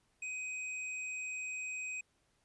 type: tone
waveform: square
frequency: 2513 Hz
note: D#7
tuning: 17 cents sharp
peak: -39 dBFS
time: 0.22-2.01 s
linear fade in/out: 5 ms
effects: pink hiss -75 dBFS RMS until 2.44 s + resampled to 24000 Hz